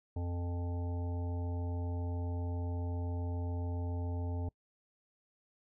harmonic tone, 87.31 Hz, F2, in tune, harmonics 1 / 3 / 5 / 7 / 9 / 10, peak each -34 / -44 / -48 / -51 / -53 / -54 dBFS, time 0.16-4.49 s, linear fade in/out 5 ms, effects noise-tail reverb RT60 0.1 s tail -24 dB re dry

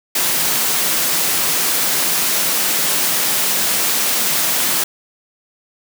white high-pass noise, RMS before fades -17 dBFS, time 0.15-4.84 s, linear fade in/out 5 ms, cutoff 130 Hz, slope 48 dB/octave, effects none

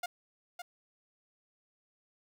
sawtooth tone with echo, 709 Hz, F5, 26 cents sharp, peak -30 dBFS, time 0.03-0.06 s, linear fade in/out 5 ms, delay 560 ms, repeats 1, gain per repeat -7 dB, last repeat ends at 0.62 s, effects none

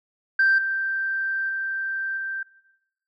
sine tone with level steps, 1568 Hz, G6, in tune, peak -14 / -23 / -25 / -27 dBFS, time 0.39-2.43 s, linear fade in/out 5 ms, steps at 0.58 / 1.49 / 2.17 s, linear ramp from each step 5 ms, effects noise-tail reverb RT60 0.9 s tail -19 dB re dry + tanh soft clip ceiling -12 dBFS

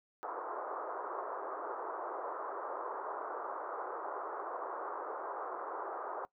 white band-pass noise, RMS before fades -41 dBFS, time 0.23-6.25 s, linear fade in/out 0 ms, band 360 to 1300 Hz, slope 48 dB/octave, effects noise-tail reverb RT60 0.1 s tail -19 dB re dry

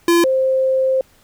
square / sine tone pair in turn, 341.4 / 525.6 Hz, F4 / C5, -39 / +8 cents, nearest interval perfect fifth, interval 747 cents, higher second, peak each -11 / -13 dBFS, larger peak first, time 0.08-0.24 / 0.24-1.01 s, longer second, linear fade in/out 2 ms, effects pink hiss -53 dBFS RMS until 1.23 s

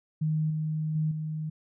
sine tone with level steps, 155.56 Hz, D#3, in tune, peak -24 / -27 / -24 / -30 dBFS, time 0.21-1.5 s, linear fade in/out 10 ms, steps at 0.5 / 0.95 / 1.11 s, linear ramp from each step 5 ms, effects none

